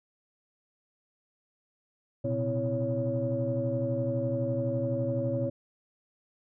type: tone cluster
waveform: sine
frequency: 117 / 128.9 / 255 / 330.9 / 557 Hz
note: A#2 / C3 / C4 / E4 / C#5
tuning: +7 / -26 / -44 / +7 / +8 cents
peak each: -32 / -34 / -34 / -36 / -30 dBFS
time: 2.24-5.5 s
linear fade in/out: 10 ms
effects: tanh soft clip ceiling -18 dBFS